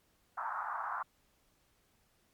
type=band-pass noise; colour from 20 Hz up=white; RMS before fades=-38 dBFS; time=0.37-1.03 s; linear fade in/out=10 ms; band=780 to 1400 Hz; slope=48 dB/octave; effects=pink hiss -72 dBFS RMS until 2.33 s + MP3 96 kbps